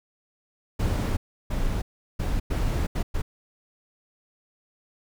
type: noise bursts at uneven times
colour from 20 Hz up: brown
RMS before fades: -25 dBFS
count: 6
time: 0.79-1.17 / 1.5-1.82 / 2.19-2.4 / 2.5-2.87 / 2.95-3.03 / 3.14-3.22 s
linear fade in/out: 10 ms
effects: none